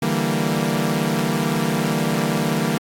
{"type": "chord", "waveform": "sawtooth", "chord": "E half-diminished seventh", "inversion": "third", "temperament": "equal with one note detuned", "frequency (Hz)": [146.83, 164.81, 196, 232.1], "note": ["D3", "E3", "G3", "Bb3"], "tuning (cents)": [0, 0, 0, -7], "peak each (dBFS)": [-22, -20, -21, -19], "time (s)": [0.02, 2.78], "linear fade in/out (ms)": 5, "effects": ["AAC 64 kbps"]}